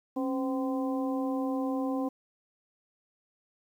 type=harmonic tone with a mistuned harmonic; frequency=257.7 Hz; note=C4; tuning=26 cents flat; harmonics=1 / 2 / 3 / 4; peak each=-29 / -35 / -39 / -41 dBFS; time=0.16-2.09 s; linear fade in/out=10 ms; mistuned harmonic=1; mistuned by=+80 cents; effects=10-bit